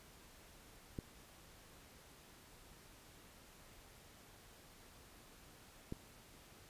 clicks, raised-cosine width 3 ms, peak -29 dBFS, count 2, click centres 0.988 / 5.924 s, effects pink hiss -61 dBFS RMS until 6.69 s + resampled to 32000 Hz

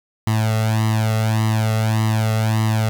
sawtooth tone with flanger, 110 Hz, A2, in tune, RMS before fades -18 dBFS, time 0.27-2.89 s, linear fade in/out 0 ms, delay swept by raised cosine 1 to 1.51 ms, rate 1.7 Hz, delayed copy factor +1, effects none

